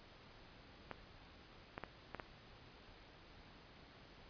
clicks, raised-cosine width 0.5 ms, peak -28 dBFS, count 5, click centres 0.913 / 1.779 / 1.837 / 2.147 / 2.198 s, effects pink hiss -60 dBFS RMS until 4.29 s + resampled to 11025 Hz

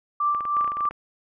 sine tone with tremolo, 1174.7 Hz, D6, in tune, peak -18 dBFS, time 0.2-0.89 s, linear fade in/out 5 ms, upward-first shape triangle, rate 3.2 Hz, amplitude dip 70%
clicks, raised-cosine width 0.5 ms, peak -23 dBFS, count 12, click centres 0.348 / 0.407 / 0.453 / 0.568 / 0.61 / 0.645 / 0.677 / 0.719 / 0.77 / 0.807 / 0.854 / 0.91 s
effects none

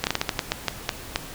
slowing click train, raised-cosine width 0.2 ms, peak -4 dBFS, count 11, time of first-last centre 0.04-1.159 s, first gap 29 ms, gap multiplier 1.28, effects pink hiss -39 dBFS RMS until 1.34 s

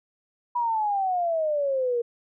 sine exponential sweep, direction down, 980 to 466.2 Hz, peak -22 dBFS, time 0.55-2.02 s, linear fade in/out 10 ms, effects none

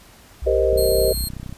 sine tone with pitch glide, 61.8 to 58.33 Hz, B1 to A#1, +2 to +2 cents, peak -24 dBFS, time 0.42-1.25 s, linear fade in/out 5 ms, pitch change -100 cents, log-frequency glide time 0.81-0.87 s
sine chord, C minor seventh, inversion second, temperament equal, 392 / 466.2 / 523.3 / 622.3 Hz, G4 / Bb4 / C5 / Eb5, 0 / 0 / 0 / 0 cents, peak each -21 dBFS, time 0.46-1.13 s, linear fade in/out 10 ms
click train, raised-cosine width 5 ms, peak -20 dBFS, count 26, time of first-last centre 0.73-1.526 s, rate 31.4 Hz
10% pulse tone, 4231 Hz, C8, 19 cents sharp, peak -18 dBFS, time 0.77-1.29 s, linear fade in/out 10 ms
effects pink hiss -48 dBFS RMS until 1.57 s + resampled to 32000 Hz

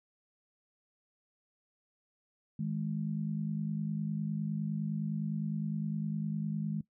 sine tone pair together, 159.1 / 208.9 Hz, D#3 / G#3, +39 / +10 cents, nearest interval perfect fourth, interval 471 cents, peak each -34 / -35 dBFS, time 2.59-6.81 s, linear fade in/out 5 ms, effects noise-tail reverb RT60 0.1 s tail -18 dB re dry

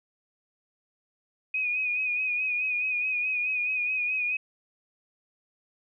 sine tone with vibrato, 2489 Hz, D#7, in tune, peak -25 dBFS, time 1.54-4.37 s, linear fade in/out 5 ms, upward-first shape sine, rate 4.7 Hz, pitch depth 42 cents each way, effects none

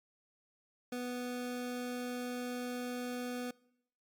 25% pulse tone, 246.9 Hz, B3, in tune, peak -33 dBFS, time 0.92-3.51 s, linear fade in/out 5 ms, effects noise-tail reverb RT60 0.8 s tail -24 dB re dry + MP3 96 kbps

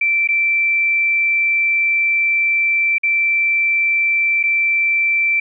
sine tone with dropouts, 2339 Hz, D7, 8 cents flat, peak -13 dBFS, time 0.01-5.4 s, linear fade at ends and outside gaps 5 ms, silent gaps 0.275-0.287 / 2.983-3.033 / 4.43-4.436 s, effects none

